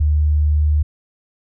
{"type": "tone", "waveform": "sine", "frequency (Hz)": 75.2, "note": "D2", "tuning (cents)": 42, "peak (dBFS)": -12, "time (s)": [0, 0.83], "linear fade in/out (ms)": 10, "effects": []}